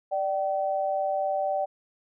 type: tone pair together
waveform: sine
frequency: 591.8 / 768 Hz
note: D5 / G5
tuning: +13 / -36 cents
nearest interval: perfect fourth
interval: 451 cents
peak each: -27 dBFS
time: 0.11-1.66 s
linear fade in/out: 20 ms
effects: none